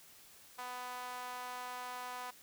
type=tone with high-pass filter; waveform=sawtooth; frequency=248.9 Hz; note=B3; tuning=14 cents sharp; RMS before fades=-44 dBFS; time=0.58-2.31 s; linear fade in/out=10 ms; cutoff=910 Hz; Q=2.7; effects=white hiss -59 dBFS RMS until 2.42 s